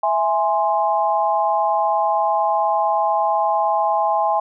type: chord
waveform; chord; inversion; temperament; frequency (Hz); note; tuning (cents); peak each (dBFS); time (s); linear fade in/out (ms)
sine; E augmented; none; equal; 659.3 / 830.6 / 1046.5; E5 / G#5 / B#5; 0 / 0 / 0; -21 / -18 / -22; 0.03-4.4; 5
effects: none